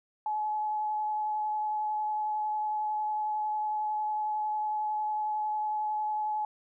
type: tone with vibrato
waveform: sine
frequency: 852 Hz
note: G#5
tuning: 44 cents sharp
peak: -28 dBFS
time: 0.26-6.45 s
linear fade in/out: 2 ms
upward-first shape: triangle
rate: 11 Hz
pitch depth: 13 cents each way
effects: none